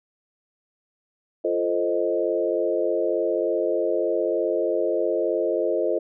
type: chord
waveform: sine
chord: F dominant seventh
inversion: none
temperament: equal with one note detuned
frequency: 344.6 / 440 / 523.3 / 622.3 Hz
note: F4 / A4 / C5 / Eb5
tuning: -23 / 0 / 0 / 0 cents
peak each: -26 dBFS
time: 1.44-5.99 s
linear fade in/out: 10 ms
effects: none